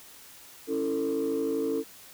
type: chord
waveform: sine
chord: A major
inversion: first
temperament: equal with one note detuned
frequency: 277.2 / 329.6 / 447.2 Hz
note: C#4 / E4 / A4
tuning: 0 / 0 / +28 cents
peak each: -30 / -31 / -27 dBFS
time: 0.67-1.84 s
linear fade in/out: 50 ms
effects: tanh soft clip ceiling -21 dBFS + white hiss -50 dBFS RMS until 2.13 s